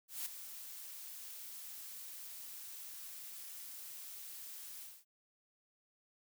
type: noise with ADSR envelope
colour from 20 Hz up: blue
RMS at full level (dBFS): -39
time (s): 0.08-5.05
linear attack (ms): 180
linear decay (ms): 6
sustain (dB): -10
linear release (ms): 240
effects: none